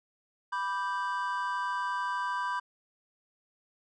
triangle chord, G major, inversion first, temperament equal, 987.8 / 1174.7 / 1568 Hz, B5 / D6 / G6, 0 / 0 / 0 cents, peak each -30 / -35 / -34 dBFS, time 0.52-2.6 s, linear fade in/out 10 ms, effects resampled to 22050 Hz

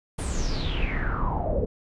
brown noise with low-pass filter sweep, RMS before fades -26 dBFS, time 0.18-1.66 s, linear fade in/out 10 ms, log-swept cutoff 9900 to 450 Hz, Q 9.1, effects none

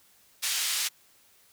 pink band-pass noise, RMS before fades -29 dBFS, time 0.42-0.89 s, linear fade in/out 20 ms, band 2700 to 12000 Hz, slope 12 dB/octave, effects white hiss -61 dBFS RMS until 1.52 s

